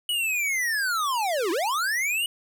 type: linear two-way sweep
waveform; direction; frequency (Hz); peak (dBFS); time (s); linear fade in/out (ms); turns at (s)
square; down then up; 2960 to 315.2 to 2960; -24; 0.09-2.26; 2; 1.51
effects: none